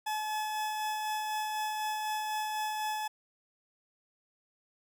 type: tone with tremolo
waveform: 40% pulse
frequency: 857 Hz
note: A5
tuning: 46 cents flat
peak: -30 dBFS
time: 0.06-3.08 s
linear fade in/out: 10 ms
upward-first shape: sine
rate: 4 Hz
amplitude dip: 25%
effects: none